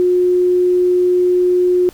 sine tone, 360 Hz, F#4, 47 cents flat, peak -10 dBFS, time 0-1.89 s, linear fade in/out 0 ms, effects pink hiss -44 dBFS RMS until 1.93 s

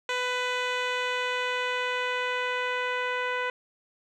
10% pulse tone with low-pass filter sweep, 498.4 Hz, B4, 16 cents sharp, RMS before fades -29 dBFS, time 0.09-3.5 s, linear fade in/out 2 ms, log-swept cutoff 4800 to 2200 Hz, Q 0.96, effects none

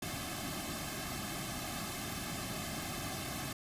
pink noise with comb filter, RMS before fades -40 dBFS, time 0.02-3.53 s, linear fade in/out 5 ms, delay 2.1 ms, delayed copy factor -1, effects resampled to 32000 Hz

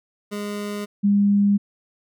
25% pulse / sine tone pair in turn, 206.1 / 202.3 Hz, G#3 / G#3, -13 / -45 cents, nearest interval unison, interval 32 cents, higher first, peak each -23 / -14 dBFS, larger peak second, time 0.31-0.86 / 1.03-1.58 s, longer neither, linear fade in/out 20 ms, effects none

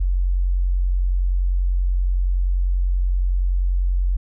sine tone, 45.23 Hz, F#1, 39 cents flat, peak -16 dBFS, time 0-4.17 s, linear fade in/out 10 ms, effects none

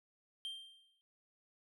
triangle tone with exponential decay, 3164 Hz, G7, 15 cents sharp, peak -37 dBFS, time 0.45-1.01 s, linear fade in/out 0 ms, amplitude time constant 120 ms, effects none

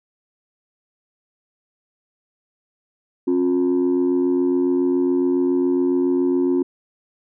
sine tone pair together, 270 / 357.2 Hz, C#4 / F4, -45 / +39 cents, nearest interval perfect fourth, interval 484 cents, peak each -17 dBFS, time 3.27-6.63 s, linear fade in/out 10 ms, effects tanh soft clip ceiling -12 dBFS

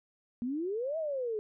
sine exponential two-way sweep, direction up then down, 231.6 to 659.3 to 415.7 Hz, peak -31 dBFS, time 0.42-1.39 s, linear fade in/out 0 ms, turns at 0.98 s, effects none

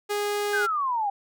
sawtooth tone, 412.3 Hz, G#4, 13 cents flat, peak -21 dBFS, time 0.09-0.67 s, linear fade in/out 20 ms
sine exponential sweep, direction down, 1622 to 784 Hz, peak -23 dBFS, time 0.53-1.1 s, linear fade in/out 5 ms
effects none

